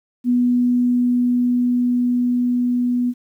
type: tone with level ramp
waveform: sine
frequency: 245.4 Hz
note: B3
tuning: 11 cents flat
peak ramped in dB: -13 to -16 dBFS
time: 0.24-3.14 s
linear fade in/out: 50 ms
effects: 9-bit